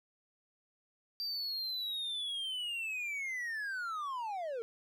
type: linear sweep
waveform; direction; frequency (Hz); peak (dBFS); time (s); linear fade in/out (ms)
triangle; down; 4709 to 440; -34; 1.2-4.62; 0
effects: none